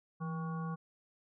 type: harmonic tone with a mistuned harmonic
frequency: 159.4 Hz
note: D#3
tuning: 42 cents sharp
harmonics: 1 / 3 / 5 / 7 / 9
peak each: -36 / -50 / -50 / -45 / -53 dBFS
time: 0.2-0.76 s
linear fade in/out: 20 ms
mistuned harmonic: 1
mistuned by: +75 cents
effects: none